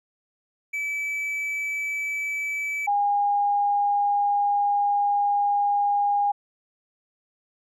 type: tone pair in turn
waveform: triangle / sine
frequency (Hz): 2303 / 814.2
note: D7 / G#5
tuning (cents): -34 / -35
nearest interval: octave + tritone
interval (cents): 1801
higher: first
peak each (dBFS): -24 / -19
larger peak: second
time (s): 0.73-2.87 / 2.87-6.32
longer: second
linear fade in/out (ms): 10
effects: none